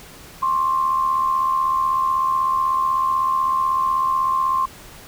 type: tone pair together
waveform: sine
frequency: 1056 / 1132.1 Hz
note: C6 / C#6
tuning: +16 / +36 cents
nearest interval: minor second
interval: 120 cents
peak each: -17 / -26 dBFS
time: 0.42-4.66 s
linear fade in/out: 10 ms
effects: pink hiss -42 dBFS RMS until 5.07 s